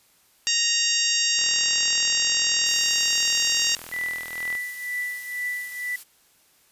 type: harmonic tone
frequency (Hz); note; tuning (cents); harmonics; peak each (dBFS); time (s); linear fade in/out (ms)
932.3; A#5; 0; 2 / 3 / 4 / 5 / 6 / 7 / 8; -31 / -26 / -29 / -27 / -26 / -29 / -28; 0.47-3.75; 0
type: click train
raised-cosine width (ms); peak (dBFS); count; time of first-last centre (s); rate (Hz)
0.3; -22; 130; 1.39-4.552; 40.8
type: noise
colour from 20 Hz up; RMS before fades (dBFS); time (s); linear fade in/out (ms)
blue; -40; 2.65-6.04; 20
type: tone with tremolo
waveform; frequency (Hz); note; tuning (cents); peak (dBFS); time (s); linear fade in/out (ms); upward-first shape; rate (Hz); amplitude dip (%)
sine; 1975.5; B6; 0; -24; 3.92-5.96; 5; triangle; 2.1; 75
effects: white hiss -60 dBFS RMS until 6.71 s + resampled to 32000 Hz

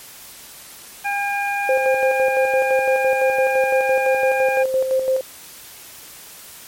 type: harmonic tone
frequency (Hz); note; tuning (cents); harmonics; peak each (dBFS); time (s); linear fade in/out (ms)
807; G#5; -50; 1 / 2 / 3; -22 / -25 / -25; 1.04-4.64; 20
type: tone with tremolo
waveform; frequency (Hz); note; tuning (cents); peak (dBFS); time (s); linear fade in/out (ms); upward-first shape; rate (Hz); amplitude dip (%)
sine; 523.3; C5; 0; -14; 1.69-5.21; 2; square; 5.9; 50
effects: white hiss -40 dBFS RMS until 6.67 s + MP3 64 kbps

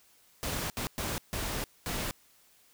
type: noise bursts at uneven times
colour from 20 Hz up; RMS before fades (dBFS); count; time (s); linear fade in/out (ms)
pink; -34; 5; 0.43-0.7 / 0.77-0.87 / 0.98-1.18 / 1.33-1.64 / 1.86-2.11; 0
effects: white hiss -63 dBFS RMS until 2.73 s

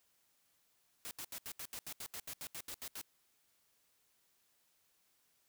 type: noise bursts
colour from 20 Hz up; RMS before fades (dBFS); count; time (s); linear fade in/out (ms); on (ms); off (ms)
white; -45; 15; 1.05-3.014; 0; 60; 76
effects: white hiss -75 dBFS RMS until 5.48 s

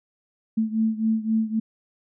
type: beating tone pair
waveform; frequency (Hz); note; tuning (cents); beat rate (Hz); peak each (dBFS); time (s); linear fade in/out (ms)
sine; 220 / 223.8; A3 / A3; 0 / +30; 3.8; -22 / -25; 0.57-1.6; 10
effects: none

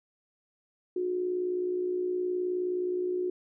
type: tone with amplitude modulation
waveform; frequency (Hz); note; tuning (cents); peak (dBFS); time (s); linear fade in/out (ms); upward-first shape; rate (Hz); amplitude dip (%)
sine; 362.3; F#4; -36; -25; 0.96-3.3; 5; sine; 59.2; 50
effects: none

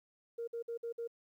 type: tone bursts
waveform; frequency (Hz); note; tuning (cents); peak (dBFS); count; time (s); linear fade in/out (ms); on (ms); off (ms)
sine; 466.2; A#4; 0; -36; 5; 0.38-1.076; 10; 96; 54
effects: tanh soft clip ceiling -32 dBFS + 12-bit

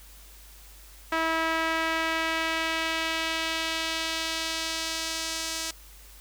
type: tone with band-pass filter sweep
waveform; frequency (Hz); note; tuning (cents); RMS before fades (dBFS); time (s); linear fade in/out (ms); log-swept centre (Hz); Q
sawtooth; 324.4; E4; -28; -29; 1.12-5.71; 5; 1500 to 6200; 1.1
effects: added 50 Hz sine -49 dBFS peak until 6.2 s + white hiss -52 dBFS RMS until 6.2 s

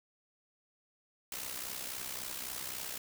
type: noise with amplitude modulation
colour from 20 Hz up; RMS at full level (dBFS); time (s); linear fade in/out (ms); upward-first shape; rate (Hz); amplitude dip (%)
white; -38; 1.32-2.98; 2; sine; 63.7; 65
effects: none

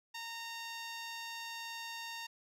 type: tone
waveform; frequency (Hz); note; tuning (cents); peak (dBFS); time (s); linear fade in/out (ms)
10% pulse; 921; A#5; -21; -33; 0.14-2.27; 10
effects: low-pass 11000 Hz 12 dB/octave

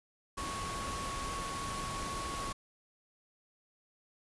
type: tone in noise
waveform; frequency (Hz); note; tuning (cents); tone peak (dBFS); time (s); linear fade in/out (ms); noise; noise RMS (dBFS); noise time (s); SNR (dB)
sine; 1108.7; C#6; 0; -39; 0.37-2.53; 10; pink; -40; 0.37-2.53; -2
effects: resampled to 24000 Hz

